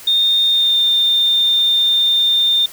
sine tone with pitch glide, 3653 to 3615 Hz, A#7 to A7, -36 to +46 cents, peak -11 dBFS, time 0.07-2.66 s, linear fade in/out 5 ms, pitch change -18 cents, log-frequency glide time 0.5-0.78 s, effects white hiss -37 dBFS RMS until 2.72 s

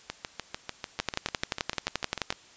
two click trains, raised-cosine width 0.2 ms, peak -9 / -15 dBFS, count 16 / 16, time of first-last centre 1-2.304 / 0.1-2.326 s, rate 11.5 / 6.74 Hz, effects white hiss -54 dBFS RMS until 2.56 s + resampled to 16000 Hz

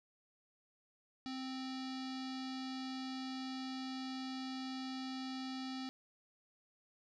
square tone with low-pass filter, 261.6 Hz, C4, in tune, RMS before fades -43 dBFS, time 1.26-5.89 s, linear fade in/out 0 ms, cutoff 4500 Hz, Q 3.9, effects none

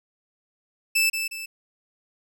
sawtooth tone with echo, 2637 Hz, E7, in tune, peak -15 dBFS, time 0.95-1.1 s, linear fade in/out 10 ms, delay 180 ms, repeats 2, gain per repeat -7 dB, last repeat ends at 1.46 s, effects none

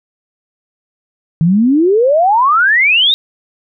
sine exponential sweep, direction up, 155.56 to 3814 Hz, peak -7 dBFS, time 1.41-3.14 s, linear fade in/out 0 ms, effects none

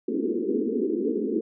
white band-pass noise, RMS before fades -26 dBFS, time 0.08-1.41 s, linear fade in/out 5 ms, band 210 to 450 Hz, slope 96 dB/octave, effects none

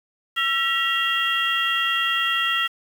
sine tone cluster, 1345 / 1926 / 2771 / 3253 Hz, E6 / B6 / F7 / G#7, +34 / -44 / -14 / -37 cents, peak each -25 dBFS, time 0.36-2.68 s, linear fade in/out 20 ms, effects 7-bit

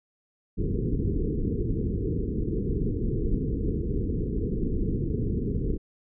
pink low-pass noise, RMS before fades -27 dBFS, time 0.57-5.78 s, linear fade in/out 20 ms, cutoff 460 Hz, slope 96 dB/octave, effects none

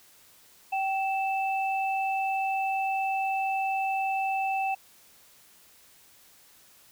sine tone pair together, 774.5 / 2643 Hz, G5 / E7, -21 / +4 cents, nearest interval octave + major sixth, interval 2125 cents, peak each -26 / -33 dBFS, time 0.72-4.75 s, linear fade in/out 10 ms, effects white hiss -57 dBFS RMS until 6.91 s

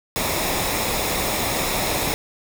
pink noise with comb filter, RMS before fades -23 dBFS, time 0.16-2.14 s, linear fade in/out 0 ms, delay 0.66 ms, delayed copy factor -0.5, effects none

